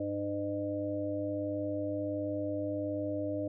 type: harmonic tone with a mistuned harmonic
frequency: 101.4 Hz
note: G#2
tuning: 41 cents flat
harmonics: 1 / 3 / 5 / 6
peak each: -41 / -35 / -40 / -36 dBFS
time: 0-3.48 s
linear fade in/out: 5 ms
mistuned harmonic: 3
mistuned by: -16 cents
effects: none